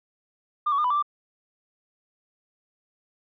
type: tone with pitch steps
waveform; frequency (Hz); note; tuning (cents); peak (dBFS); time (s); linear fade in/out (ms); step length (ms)
sine; 1200 / 1123 / 1210 / 993 / 1168 / 1180; D6 / C#6 / D#6 / B5 / D6 / D6; +37 / +22 / -49 / +9 / -10 / +8; -19; 0.66-1.026; 10; 61
effects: tanh soft clip ceiling -17 dBFS